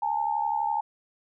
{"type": "tone pair together", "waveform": "sine", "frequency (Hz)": [830.6, 902.5], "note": ["G#5", "A5"], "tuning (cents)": [0, 44], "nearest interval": "minor second", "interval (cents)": 144, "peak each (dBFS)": -27, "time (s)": [0.02, 0.81], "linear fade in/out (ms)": 5, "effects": []}